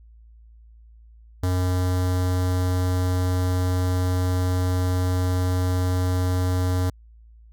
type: tone with notch filter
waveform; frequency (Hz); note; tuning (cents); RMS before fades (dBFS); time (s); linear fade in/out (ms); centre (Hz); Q
square; 91.1; F#2; -26; -22; 1.43-6.9; 5; 2500; 1.4
effects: added 56 Hz sine -46 dBFS peak until 7.52 s